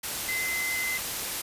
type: tone in noise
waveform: sine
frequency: 2053 Hz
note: C7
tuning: 33 cents flat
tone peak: -28 dBFS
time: 0.28-0.98 s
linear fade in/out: 10 ms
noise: white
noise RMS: -32 dBFS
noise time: 0.03-1.42 s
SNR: +1 dB
effects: resampled to 32000 Hz